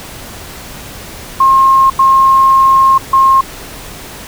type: tone bursts at uneven times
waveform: sine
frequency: 1070 Hz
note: C6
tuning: 38 cents sharp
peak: -4 dBFS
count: 3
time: 1.4-1.9 / 1.99-2.98 / 3.13-3.41 s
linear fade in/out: 5 ms
effects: pink hiss -29 dBFS RMS until 4.27 s